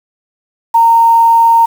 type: tone with quantisation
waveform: sine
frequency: 921 Hz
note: A#5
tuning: 21 cents flat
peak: -4 dBFS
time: 0.74-1.66 s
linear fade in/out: 10 ms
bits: 5
effects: none